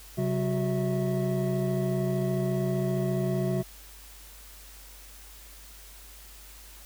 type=tone cluster; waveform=triangle; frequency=133.2 / 188.2 / 366.2 / 653 Hz; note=C3 / F#3 / F#4 / E5; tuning=+31 / +30 / -18 / -17 cents; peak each=-27 / -28 / -29 / -32 dBFS; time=0.17-3.63 s; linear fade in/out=20 ms; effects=added 50 Hz sine -49 dBFS peak until 6.85 s + white hiss -50 dBFS RMS until 6.85 s